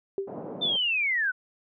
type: tone with exponential decay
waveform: sine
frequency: 392 Hz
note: G4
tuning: in tune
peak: -23 dBFS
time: 0.18-0.41 s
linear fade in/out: 1 ms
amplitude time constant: 48 ms
type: band-pass noise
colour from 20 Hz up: white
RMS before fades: -38 dBFS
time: 0.27-0.77 s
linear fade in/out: 10 ms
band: 140 to 690 Hz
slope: 24 dB/octave
type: linear sweep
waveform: sine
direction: down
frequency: 3600 to 1448 Hz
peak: -23 dBFS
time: 0.61-1.32 s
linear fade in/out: 20 ms
effects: none